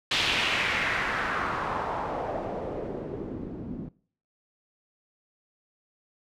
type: noise with low-pass filter sweep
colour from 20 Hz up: white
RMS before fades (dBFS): -30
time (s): 0.11-3.89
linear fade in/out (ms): 5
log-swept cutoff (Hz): 3500 to 220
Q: 2.2
effects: noise-tail reverb RT60 0.5 s tail -21 dB re dry